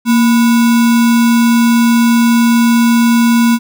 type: tone with sample-and-hold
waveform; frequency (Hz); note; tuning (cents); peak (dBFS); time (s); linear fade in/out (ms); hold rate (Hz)
sine; 233.1; A#3; 0; -6; 0.05-3.59; 50; 1225
effects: none